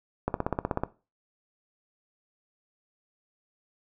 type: click train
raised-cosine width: 1 ms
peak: -12 dBFS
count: 10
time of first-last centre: 0.28-0.836 s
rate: 16.2 Hz
effects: noise-tail reverb RT60 0.3 s tail -17 dB re dry